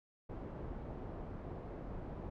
pink low-pass noise, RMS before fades -45 dBFS, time 0.29-2.3 s, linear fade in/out 10 ms, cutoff 710 Hz, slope 12 dB/octave, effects none

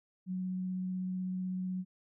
sine tone with vibrato, 184.7 Hz, F#3, 3 cents flat, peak -33 dBFS, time 0.26-1.85 s, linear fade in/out 50 ms, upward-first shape sine, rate 16 Hz, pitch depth 8 cents each way, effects none

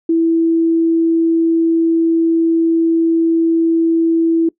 sine tone, 329.6 Hz, E4, in tune, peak -10 dBFS, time 0.09-4.49 s, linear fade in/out 5 ms, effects noise-tail reverb RT60 0.1 s tail -21 dB re dry

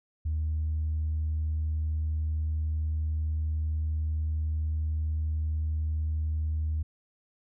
sine tone, 77.78 Hz, D#2, in tune, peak -25 dBFS, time 0.25-6.83 s, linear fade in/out 10 ms, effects tanh soft clip ceiling -23 dBFS

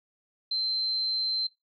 sine tone, 4108 Hz, C8, 33 cents flat, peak -26 dBFS, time 0.51-1.47 s, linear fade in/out 5 ms, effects noise-tail reverb RT60 0.2 s tail -21 dB re dry + MP3 96 kbps

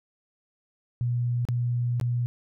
sine tone with dropouts, 121.1 Hz, B2, 34 cents flat, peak -23 dBFS, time 1.01-2.26 s, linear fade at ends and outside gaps 0 ms, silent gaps 1.452-1.487 / 1.999-2.012 s, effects none

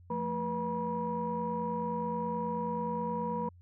sine tone cluster, 172.2 / 221.6 / 486.3 / 964 Hz, F3 / A3 / B4 / B5, -24 / +13 / -27 / -42 cents, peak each -38 / -37 / -36 / -34 dBFS, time 0.1-3.49 s, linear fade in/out 5 ms, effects tanh soft clip ceiling -22 dBFS + added 88 Hz sine -53 dBFS peak until 3.61 s

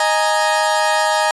30% pulse chord, D# suspended fourth, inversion none, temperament equal, 622.3 / 830.6 / 932.3 Hz, D#5 / G#5 / A#5, 0 / 0 / 0 cents, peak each -16 dBFS, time 0-1.31 s, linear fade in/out 2 ms, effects resampled to 24000 Hz

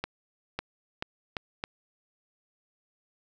accelerating click train, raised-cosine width 0.3 ms, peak -15 dBFS, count 5, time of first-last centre 0.04-1.639 s, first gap 550 ms, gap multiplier 0.79, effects none

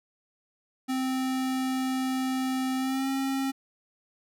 square tone with pitch glide, 260.5 to 269.1 Hz, C4 to C4, -7 to +49 cents, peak -27 dBFS, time 0.88-3.52 s, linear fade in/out 20 ms, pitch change +56 cents, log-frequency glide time 2.77-3.09 s, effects none

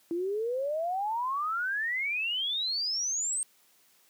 sine exponential sweep, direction up, 329.6 to 8590 Hz, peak -28 dBFS, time 0.11-3.43 s, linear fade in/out 0 ms, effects white hiss -64 dBFS RMS until 4.09 s + high-pass 150 Hz 12 dB/octave

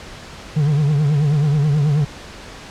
triangle tone with vibrato, 147.3 Hz, D3, 6 cents sharp, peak -11 dBFS, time 0.56-2.05 s, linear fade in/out 10 ms, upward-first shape triangle, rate 9.3 Hz, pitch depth 120 cents each way, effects pink hiss -36 dBFS RMS until 2.7 s + low-pass 6000 Hz 12 dB/octave

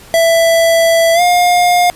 square tone with pitch glide, 663 to 710.6 Hz, E5 to F5, +10 to +30 cents, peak -8 dBFS, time 0.14-1.9 s, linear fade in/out 0 ms, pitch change +120 cents, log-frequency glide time 1.14-1.21 s, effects pink hiss -38 dBFS RMS until 1.95 s + resampled to 32000 Hz

